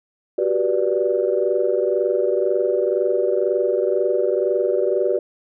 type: chord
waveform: sine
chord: G major seventh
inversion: third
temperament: equal with one note detuned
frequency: 370 / 392 / 488.5 / 587.3 Hz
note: F#4 / G4 / B4 / D5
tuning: 0 / 0 / -19 / 0 cents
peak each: -22 dBFS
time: 0.38-5.19 s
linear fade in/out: 5 ms
effects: tanh soft clip ceiling -6 dBFS